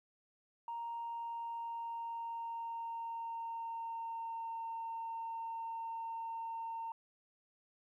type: tone with pitch glide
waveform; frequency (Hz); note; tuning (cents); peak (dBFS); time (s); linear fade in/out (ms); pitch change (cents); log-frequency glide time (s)
sine; 932.3 to 912.1; A#5 to A#5; 0 to -38; -38; 0.68-6.92; 2; -38; 0.83-4.64
effects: tanh soft clip ceiling -35 dBFS + 13-bit